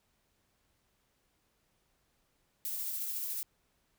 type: noise with tremolo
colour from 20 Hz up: violet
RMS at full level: -36 dBFS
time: 2.65-3.43 s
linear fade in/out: 0 ms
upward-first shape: sine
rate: 14 Hz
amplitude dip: 25%
effects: pink hiss -75 dBFS RMS until 3.98 s